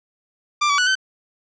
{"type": "tone with pitch steps", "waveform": "sawtooth", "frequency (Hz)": [1184, 1143, 1478, 1534], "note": ["D6", "D6", "F#6", "G6"], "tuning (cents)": [14, -47, -2, -38], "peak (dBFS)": -12, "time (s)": [0.61, 0.954], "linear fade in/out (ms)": 10, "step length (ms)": 86, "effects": ["resampled to 16000 Hz", "9-bit"]}